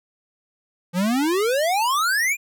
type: exponential sweep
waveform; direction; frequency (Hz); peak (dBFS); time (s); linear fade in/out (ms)
square; up; 168.6 to 2482; -19; 0.93-2.37; 50
effects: none